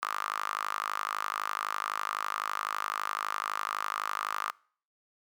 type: tone with high-pass filter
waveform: sawtooth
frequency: 51.91 Hz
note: G#1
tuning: in tune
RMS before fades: -34 dBFS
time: 0.02-4.51 s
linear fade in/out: 10 ms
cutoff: 1200 Hz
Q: 7.4
effects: noise-tail reverb RT60 0.5 s tail -25 dB re dry